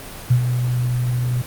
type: tone with ADSR envelope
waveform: sine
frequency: 123.47 Hz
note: B2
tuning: in tune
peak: -9 dBFS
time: 0.3-1.42 s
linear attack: 11 ms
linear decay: 92 ms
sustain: -8 dB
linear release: 6 ms
effects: pink hiss -35 dBFS RMS until 1.46 s + Opus 32 kbps